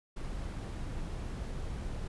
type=noise; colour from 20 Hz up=brown; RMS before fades=-38 dBFS; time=0.16-2.08 s; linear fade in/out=10 ms; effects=resampled to 24000 Hz